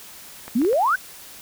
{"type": "clicks", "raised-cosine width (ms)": 0.5, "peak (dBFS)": -20, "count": 4, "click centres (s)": [0.48, 0.617, 0.649, 0.73]}
{"type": "exponential sweep", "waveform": "sine", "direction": "up", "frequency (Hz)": [213.3, 1608], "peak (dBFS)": -16, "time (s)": [0.55, 0.96], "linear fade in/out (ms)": 10}
{"effects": ["white hiss -42 dBFS RMS until 1.41 s"]}